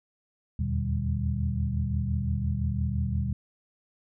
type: tone cluster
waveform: sine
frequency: 78.6 / 84.4 / 119.9 / 149.5 / 195.9 Hz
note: D#2 / E2 / A#2 / D3 / G3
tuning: +18 / +41 / +49 / +31 / -1 cents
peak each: -29 / -34 / -30 / -37 / -33 dBFS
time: 0.59-3.33 s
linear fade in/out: 5 ms
effects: none